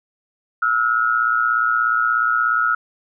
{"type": "tone pair together", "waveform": "sine", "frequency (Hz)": [1311, 1427.8], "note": ["E6", "F6"], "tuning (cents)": [-10, 38], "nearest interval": "minor second", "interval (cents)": 148, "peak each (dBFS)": -18, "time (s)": [0.62, 2.75], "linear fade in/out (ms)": 5, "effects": []}